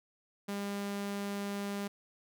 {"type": "tone", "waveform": "sawtooth", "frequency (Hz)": 201.2, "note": "G3", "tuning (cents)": 45, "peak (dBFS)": -31, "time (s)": [0.48, 1.88], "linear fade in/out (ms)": 10, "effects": []}